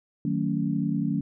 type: chord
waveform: sine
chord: D# half-diminished seventh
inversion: none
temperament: just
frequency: 155.56 / 186.68 / 224 / 280 Hz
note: D#3 / F#3 / A3 / C#4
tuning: 0 / +16 / +31 / +18 cents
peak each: -29 dBFS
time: 0.25-1.21 s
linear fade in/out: 2 ms
effects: none